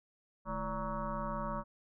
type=tone with frequency modulation; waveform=sine; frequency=576 Hz; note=D5; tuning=34 cents flat; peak=-34 dBFS; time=0.45-1.64 s; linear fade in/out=50 ms; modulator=181 Hz; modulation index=3.8; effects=none